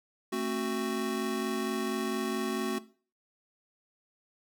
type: chord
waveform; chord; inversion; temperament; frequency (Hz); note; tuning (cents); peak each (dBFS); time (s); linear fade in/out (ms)
square; F# diminished; first; just; 222 / 266.4 / 370; A3 / C4 / F#4; +16 / +31 / 0; -36 / -37 / -33; 0.32-2.79; 10
effects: noise-tail reverb RT60 0.4 s tail -17 dB re dry